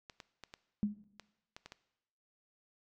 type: clicks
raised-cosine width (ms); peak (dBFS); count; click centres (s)
0.2; -30; 8; 0.098 / 0.202 / 0.437 / 0.539 / 1.197 / 1.565 / 1.66 / 1.721
type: tone with exponential decay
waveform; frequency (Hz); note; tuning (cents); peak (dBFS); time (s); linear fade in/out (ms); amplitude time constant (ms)
sine; 207.7; G#3; 0; -26; 0.83-1.04; 0; 45
effects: noise-tail reverb RT60 0.9 s tail -18 dB re dry